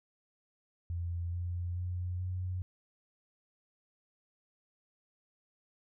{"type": "tone with pitch steps", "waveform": "sine", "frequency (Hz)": [86, 87.76, 89.55, 91.38], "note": ["F2", "F2", "F2", "F#2"], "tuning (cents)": [-26, 9, 44, -21], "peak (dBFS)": -33, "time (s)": [0.9, 2.62], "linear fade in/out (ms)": 0, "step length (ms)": 430, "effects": []}